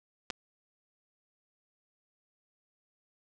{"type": "clicks", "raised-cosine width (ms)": 0.2, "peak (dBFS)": [-16, -22], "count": 2, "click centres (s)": [0.302, 0.306], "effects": []}